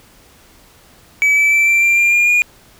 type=tone with pitch steps; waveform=triangle; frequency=2290 / 2310 / 2330 / 2350 / 2371 / 2391 / 2412 / 2433 Hz; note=D7 / D7 / D7 / D7 / D7 / D7 / D7 / D#7; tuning=-44 / -29 / -14 / +1 / +16 / +30 / +46 / -39 cents; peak=-8 dBFS; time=1.22-2.42 s; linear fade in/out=0 ms; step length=150 ms; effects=pink hiss -47 dBFS RMS until 2.79 s